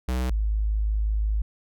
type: tone pair in turn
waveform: square / sine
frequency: 63 / 52.79 Hz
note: B1 / G#1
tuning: +35 / +29 cents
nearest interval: minor third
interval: 306 cents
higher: first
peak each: -24 / -21 dBFS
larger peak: second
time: 0.08-0.3 / 0.3-1.42 s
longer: second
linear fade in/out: 5 ms
effects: none